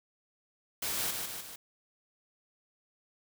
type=noise with echo; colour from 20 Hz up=white; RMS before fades=-34 dBFS; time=0.82-1.11 s; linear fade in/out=5 ms; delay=150 ms; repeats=3; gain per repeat=-4 dB; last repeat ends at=1.56 s; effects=none